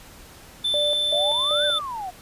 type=tone; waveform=triangle; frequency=3534 Hz; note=A7; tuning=7 cents sharp; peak=-19 dBFS; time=0.64-1.79 s; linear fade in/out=10 ms
type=tone with tremolo; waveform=sine; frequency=589 Hz; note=D5; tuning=5 cents sharp; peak=-23 dBFS; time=0.74-1.8 s; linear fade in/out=0 ms; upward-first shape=square; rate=2.6 Hz; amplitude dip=75%
type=exponential two-way sweep; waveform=sine; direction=up then down; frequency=622.3 to 1573 to 703 Hz; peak=-28 dBFS; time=1.11-2.11 s; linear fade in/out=20 ms; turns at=1.65 s
effects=pink hiss -46 dBFS RMS until 2.21 s + resampled to 32000 Hz